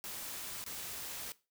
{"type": "noise with dropouts", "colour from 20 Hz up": "white", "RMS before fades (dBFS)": -43, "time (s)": [0.04, 1.32], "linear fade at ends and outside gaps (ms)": 0, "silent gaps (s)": [0.64, 0.663], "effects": ["noise-tail reverb RT60 0.3 s tail -19 dB re dry"]}